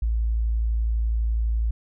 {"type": "tone", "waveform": "sine", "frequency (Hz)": 56, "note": "A1", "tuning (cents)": 31, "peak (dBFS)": -20, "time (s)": [0.02, 1.71], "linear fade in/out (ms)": 5, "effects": []}